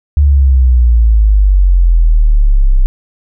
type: exponential sweep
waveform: sine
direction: down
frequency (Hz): 73.42 to 31.49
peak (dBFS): -4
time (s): 0.17-2.86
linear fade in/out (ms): 0
effects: none